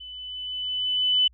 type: tone with level ramp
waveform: sine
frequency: 3002 Hz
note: F#7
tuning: 24 cents sharp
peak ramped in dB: -38 to -16 dBFS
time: 0-1.28 s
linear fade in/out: 10 ms
effects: added 60 Hz sine -53 dBFS peak until 1.33 s